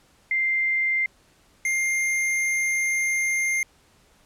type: tone pair in turn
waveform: sine / square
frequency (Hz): 2093 / 2111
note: C7 / C7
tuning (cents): 0 / +15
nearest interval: unison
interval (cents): 15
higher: second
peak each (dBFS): -20 / -22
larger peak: first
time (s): 0.31-1.06 / 1.65-3.63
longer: second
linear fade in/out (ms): 2
effects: pink hiss -59 dBFS RMS until 4.25 s + low-pass 11000 Hz 12 dB/octave